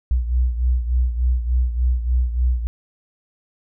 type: beating tone pair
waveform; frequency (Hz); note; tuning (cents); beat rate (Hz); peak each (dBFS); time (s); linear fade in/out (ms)
sine; 60.9 / 64.3; B1 / C2; -24 / -30; 3.4; -17 / -23; 0.11-2.67; 0
effects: none